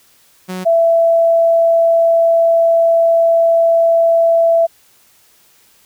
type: tone pair in turn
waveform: sawtooth / sine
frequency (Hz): 184.4 / 666.3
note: F#3 / E5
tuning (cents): -6 / +18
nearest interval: octave + minor seventh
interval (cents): 2224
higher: second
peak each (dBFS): -18 / -8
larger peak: second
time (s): 0.48-0.65 / 0.65-4.67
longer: second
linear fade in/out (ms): 20
effects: white hiss -51 dBFS RMS until 5.85 s